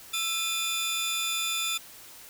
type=tone cluster; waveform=sawtooth; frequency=1328 / 2449 / 3524 Hz; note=E6 / D#7 / A7; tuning=+12 / -28 / +2 cents; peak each=-33 / -30 / -26 dBFS; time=0.13-1.78 s; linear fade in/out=10 ms; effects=white hiss -48 dBFS RMS until 2.29 s